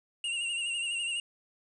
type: tone with vibrato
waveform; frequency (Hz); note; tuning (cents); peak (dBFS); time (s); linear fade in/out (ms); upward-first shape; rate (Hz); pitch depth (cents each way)
square; 2793; F7; -1; -31; 0.24-1.2; 2; sine; 12; 51
effects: resampled to 22050 Hz + 10-bit